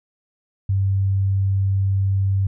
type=tone; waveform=sine; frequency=97.3 Hz; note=G2; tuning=12 cents flat; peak=-16 dBFS; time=0.69-2.47 s; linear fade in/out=5 ms; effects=none